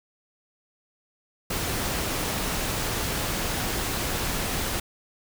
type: noise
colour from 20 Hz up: pink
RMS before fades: -28 dBFS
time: 1.5-4.8 s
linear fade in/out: 5 ms
effects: none